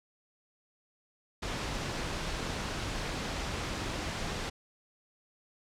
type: noise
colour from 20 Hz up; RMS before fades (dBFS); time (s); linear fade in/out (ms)
pink; -35; 1.42-4.5; 10
effects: low-pass 6000 Hz 12 dB/octave